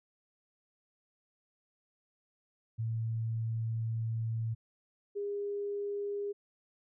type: tone pair in turn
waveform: sine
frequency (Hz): 113.1 / 406.3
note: A2 / G#4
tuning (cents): +48 / -38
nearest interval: octave + minor seventh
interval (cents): 2214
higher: second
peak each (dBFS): -31 / -33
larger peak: first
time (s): 2.78-4.55 / 5.15-6.33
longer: first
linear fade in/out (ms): 20
effects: none